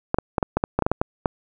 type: clicks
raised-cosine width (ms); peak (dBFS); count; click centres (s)
1; -5; 12; 0.144 / 0.186 / 0.382 / 0.428 / 0.57 / 0.639 / 0.79 / 0.823 / 0.865 / 0.916 / 1.015 / 1.258
effects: none